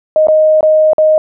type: tone with dropouts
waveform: sine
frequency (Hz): 622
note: D#5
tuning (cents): -1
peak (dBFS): -5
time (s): 0.16-1.18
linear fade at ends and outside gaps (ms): 1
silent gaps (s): 0.271-0.284 / 0.608-0.629 / 0.933-0.982
effects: none